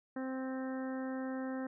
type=harmonic tone; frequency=261.6 Hz; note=C4; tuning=in tune; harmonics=1 / 2 / 3 / 4 / 5 / 6 / 7; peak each=-37 / -43 / -49 / -53 / -53 / -52 / -53 dBFS; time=0.16-1.67 s; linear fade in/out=5 ms; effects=none